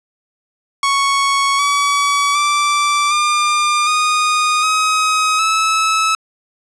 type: tone with pitch steps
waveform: sawtooth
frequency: 1108.7 / 1138.6 / 1169.2 / 1200.7 / 1233 / 1266.2 / 1300.3 Hz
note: C#6 / C#6 / D6 / D6 / D#6 / D#6 / E6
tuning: 0 / +46 / -8 / +38 / -16 / +30 / -24 cents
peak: -9 dBFS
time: 0.83-6.15 s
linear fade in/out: 2 ms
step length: 760 ms
effects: resampled to 22050 Hz + 8-bit